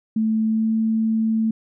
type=tone with pitch glide; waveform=sine; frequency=220 to 222 Hz; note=A3 to A3; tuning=0 to +16 cents; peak=-17 dBFS; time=0.16-1.51 s; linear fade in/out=5 ms; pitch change=+16 cents; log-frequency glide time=0.47-0.71 s; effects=none